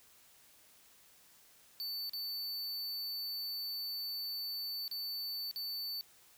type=tone with dropouts; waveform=square; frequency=4500 Hz; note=C#8; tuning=25 cents sharp; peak=-38 dBFS; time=1.8-6.01 s; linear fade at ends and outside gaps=0 ms; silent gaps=2.095-2.134 / 4.879-4.913 / 5.512-5.56 s; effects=white hiss -63 dBFS RMS until 6.37 s